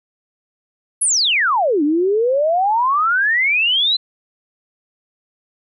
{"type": "exponential two-way sweep", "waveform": "sine", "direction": "down then up", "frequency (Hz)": [11175, 283.8, 4112], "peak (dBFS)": -13, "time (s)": [1.01, 3.97], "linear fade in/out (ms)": 10, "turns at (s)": 1.83, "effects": []}